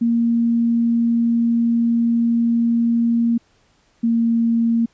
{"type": "tone pair in turn", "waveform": "sine", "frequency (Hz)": [233.1, 230.8], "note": ["A#3", "A#3"], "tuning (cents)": [0, -17], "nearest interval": "unison", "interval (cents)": 17, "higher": "first", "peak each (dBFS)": -14, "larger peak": "neither", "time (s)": [[0.01, 3.38], [4.03, 4.86]], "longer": "first", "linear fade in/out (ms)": 10, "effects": ["pink hiss -59 dBFS RMS until 4.93 s", "resampled to 16000 Hz"]}